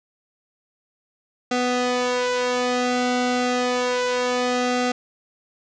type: tone with flanger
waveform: sawtooth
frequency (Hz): 248.3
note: B3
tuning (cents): +9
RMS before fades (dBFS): -22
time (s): 1.51-4.92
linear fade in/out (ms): 5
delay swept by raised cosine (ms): 1.5 to 2.6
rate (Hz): 0.3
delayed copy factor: +0.9
effects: resampled to 16000 Hz + 7-bit